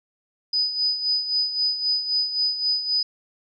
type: tone with tremolo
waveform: sine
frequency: 4985 Hz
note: D#8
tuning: 2 cents sharp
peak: -18 dBFS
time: 0.53-3.03 s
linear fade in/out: 5 ms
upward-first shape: sine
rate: 3.8 Hz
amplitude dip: 65%
effects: none